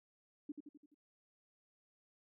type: tone with echo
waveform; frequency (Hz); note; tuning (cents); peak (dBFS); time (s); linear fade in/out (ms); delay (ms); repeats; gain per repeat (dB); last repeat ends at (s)
sine; 293.7; D4; 0; -40; 0.49-0.52; 5; 85; 5; -5; 0.945
effects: none